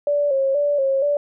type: tone with vibrato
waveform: sine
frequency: 560 Hz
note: C#5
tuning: 18 cents sharp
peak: -16 dBFS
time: 0.07-1.17 s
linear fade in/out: 2 ms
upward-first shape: square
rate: 2.1 Hz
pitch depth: 61 cents each way
effects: none